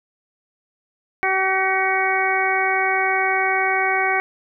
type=harmonic tone with a mistuned harmonic; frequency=381 Hz; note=G4; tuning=49 cents flat; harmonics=1 / 2 / 3 / 4 / 5 / 6; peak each=-26 / -22 / -27 / -25 / -25 / -22 dBFS; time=1.23-4.2 s; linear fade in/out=0 ms; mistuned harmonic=6; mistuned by=-39 cents; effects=none